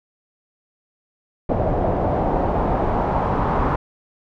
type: noise with low-pass filter sweep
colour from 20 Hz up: pink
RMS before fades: -20 dBFS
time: 1.49-3.76 s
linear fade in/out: 5 ms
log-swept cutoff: 640 to 1000 Hz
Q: 2.3
effects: none